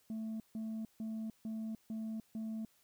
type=tone bursts; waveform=sine; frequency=220.8 Hz; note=A3; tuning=6 cents sharp; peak=-35 dBFS; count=6; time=0.1-2.65 s; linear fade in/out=2 ms; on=300 ms; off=150 ms; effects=tanh soft clip ceiling -37 dBFS + white hiss -71 dBFS RMS until 2.83 s